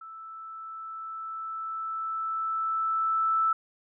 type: tone with level ramp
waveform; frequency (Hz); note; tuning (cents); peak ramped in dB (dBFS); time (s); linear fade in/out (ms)
sine; 1318.5; E6; 0; -41 to -21; 0.01-3.53; 5
effects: none